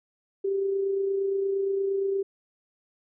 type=tone with amplitude modulation; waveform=sine; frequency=392 Hz; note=G4; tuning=in tune; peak=-22 dBFS; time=0.44-2.23 s; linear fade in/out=10 ms; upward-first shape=sine; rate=28.6 Hz; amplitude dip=35%; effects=none